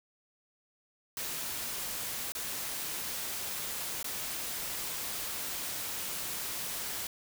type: noise with dropouts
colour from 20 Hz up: white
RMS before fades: -37 dBFS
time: 1.17-7.07 s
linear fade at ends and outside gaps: 2 ms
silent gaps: 2.321-2.35 / 4.029-4.043 s
effects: none